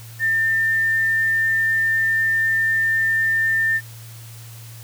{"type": "tone with quantisation", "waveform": "sine", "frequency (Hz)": 1798, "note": "A6", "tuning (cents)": 37, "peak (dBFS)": -16, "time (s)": [0.19, 3.81], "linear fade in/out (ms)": 50, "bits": 7, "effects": ["added 114 Hz sine -37 dBFS peak until 4.83 s", "white hiss -44 dBFS RMS until 4.83 s"]}